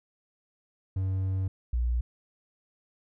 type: tone pair in turn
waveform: triangle / sine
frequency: 94.9 / 59.91 Hz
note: F#2 / A#1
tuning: +44 / +48 cents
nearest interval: minor sixth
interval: 796 cents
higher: first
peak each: -24 dBFS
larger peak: neither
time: 0.96-1.48 / 1.73-2.01 s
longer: first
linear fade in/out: 5 ms
effects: none